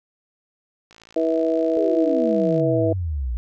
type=click train; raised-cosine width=0.2 ms; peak=-29 dBFS; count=95; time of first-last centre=0.91-2.598 s; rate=55.7 Hz
type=harmonic tone; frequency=162.2 Hz; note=E3; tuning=28 cents flat; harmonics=2 / 3 / 4; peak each=-22 / -22 / -22 dBFS; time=1.16-2.93 s; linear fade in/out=5 ms
type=exponential sweep; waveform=sine; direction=down; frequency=440 to 55.8 Hz; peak=-22 dBFS; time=1.77-3.37 s; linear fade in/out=0 ms
effects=none